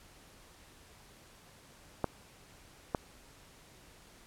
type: clicks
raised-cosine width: 1 ms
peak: -15 dBFS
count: 2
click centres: 2.043 / 2.948 s
effects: pink hiss -58 dBFS RMS until 4.26 s + low-pass 12000 Hz 12 dB/octave